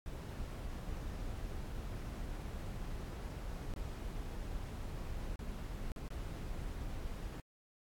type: noise with dropouts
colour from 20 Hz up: brown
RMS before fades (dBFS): -42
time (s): 0.06-7.4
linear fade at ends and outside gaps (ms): 0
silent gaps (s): 3.738-3.762 / 5.358-5.392 / 5.918-5.962 / 6.08-6.104
effects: AAC 64 kbps